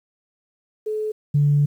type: tone pair in turn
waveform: sine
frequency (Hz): 429.6 / 145.07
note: A4 / D3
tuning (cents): -41 / -21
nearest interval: octave + perfect fifth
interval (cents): 1880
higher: first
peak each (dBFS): -22 / -13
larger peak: second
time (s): 0.86-1.12 / 1.34-1.66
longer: second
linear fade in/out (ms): 10
effects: tanh soft clip ceiling -9 dBFS + 9-bit